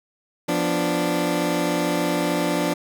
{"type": "chord", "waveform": "20% pulse", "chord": "B diminished", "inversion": "second", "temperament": "equal", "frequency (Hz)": [174.61, 246.9, 293.7], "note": ["F3", "B3", "D4"], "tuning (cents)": [0, 0, 0], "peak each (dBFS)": [-20, -24, -18], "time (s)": [0.48, 2.74], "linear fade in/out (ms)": 10, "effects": []}